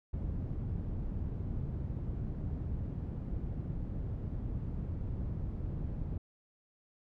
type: low-pass noise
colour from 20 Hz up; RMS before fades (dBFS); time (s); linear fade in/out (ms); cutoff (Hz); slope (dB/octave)
white; -37; 0.13-6.18; 5; 120; 12
effects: none